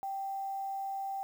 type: tone with quantisation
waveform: sine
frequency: 782 Hz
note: G5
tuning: 4 cents flat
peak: -34 dBFS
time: 0.03-1.23 s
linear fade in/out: 0 ms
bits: 9
effects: none